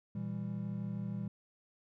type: chord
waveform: triangle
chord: E diminished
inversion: second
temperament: just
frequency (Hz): 118.67 / 164.81 / 197.78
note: Bb2 / E3 / G3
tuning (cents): +31 / 0 / +16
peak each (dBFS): -39 / -40 / -37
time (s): 0.15-1.28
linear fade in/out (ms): 5
effects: none